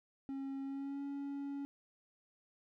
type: tone with pitch glide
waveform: triangle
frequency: 271.9 to 280.5 Hz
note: C#4 to C#4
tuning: -33 to +21 cents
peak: -37 dBFS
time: 0.29-1.65 s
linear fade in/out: 0 ms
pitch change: +54 cents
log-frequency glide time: 0.63-1.02 s
effects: none